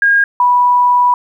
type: tone pair in turn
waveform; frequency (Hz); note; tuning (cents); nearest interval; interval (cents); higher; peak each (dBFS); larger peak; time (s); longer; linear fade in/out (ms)
sine; 1625 / 981.7; G#6 / B5; -38 / -11; major sixth; 873; first; -7; neither; 0.02-0.24 / 0.4-1.14; second; 2
effects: 8-bit